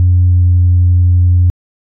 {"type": "tone with pitch glide", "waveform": "sine", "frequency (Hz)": [89.5, 88.83], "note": ["F2", "F2"], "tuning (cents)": [43, 30], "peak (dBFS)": -4, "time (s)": [0, 1.5], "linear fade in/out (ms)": 0, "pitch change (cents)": -13, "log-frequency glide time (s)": [0.26, 0.45], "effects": ["tanh soft clip ceiling -2 dBFS"]}